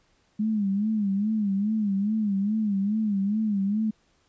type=tone with vibrato; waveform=sine; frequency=206.7 Hz; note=G#3; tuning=8 cents flat; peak=-22 dBFS; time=0.39-3.91 s; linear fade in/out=10 ms; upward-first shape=sine; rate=2.4 Hz; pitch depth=110 cents each way; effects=pink hiss -66 dBFS RMS until 4.28 s + resampled to 16000 Hz